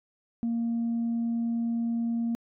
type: tone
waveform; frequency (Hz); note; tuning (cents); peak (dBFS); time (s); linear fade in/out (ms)
sine; 232.4; A#3; -5; -24; 0.43-2.35; 0
effects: tanh soft clip ceiling -23 dBFS